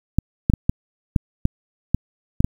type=clicks; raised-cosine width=5 ms; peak=-3 dBFS; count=9; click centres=0.186 / 0.499 / 0.537 / 0.695 / 1.162 / 1.454 / 1.946 / 2.405 / 2.445 s; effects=7-bit